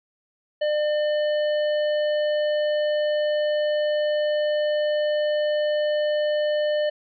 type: harmonic tone with a mistuned harmonic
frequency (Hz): 600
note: D5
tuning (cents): +37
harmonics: 1 / 3 / 5 / 7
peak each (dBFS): -20 / -34 / -36 / -42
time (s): 0.61-6.9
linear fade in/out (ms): 10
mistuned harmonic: 7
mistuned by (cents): +44
effects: none